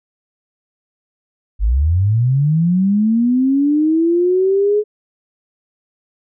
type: linear sweep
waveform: sine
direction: up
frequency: 46.25 to 425.3 Hz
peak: -11 dBFS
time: 1.59-4.84 s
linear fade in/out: 50 ms
effects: none